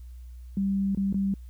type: tone with dropouts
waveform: sine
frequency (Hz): 196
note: G3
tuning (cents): 0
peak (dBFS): -23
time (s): 0.57-1.34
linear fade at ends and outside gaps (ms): 2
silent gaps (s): 0.949-0.973 / 1.127-1.143
effects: added 61 Hz sine -40 dBFS peak until 1.49 s + white hiss -67 dBFS RMS until 1.49 s